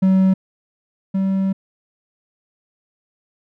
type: tone pair in turn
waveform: triangle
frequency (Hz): 189.5 / 192.48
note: F#3 / G3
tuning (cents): +42 / -31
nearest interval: unison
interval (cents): 27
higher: second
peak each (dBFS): -9 / -14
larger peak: first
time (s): 0.02-0.34 / 1.14-1.53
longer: second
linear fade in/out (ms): 10
effects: none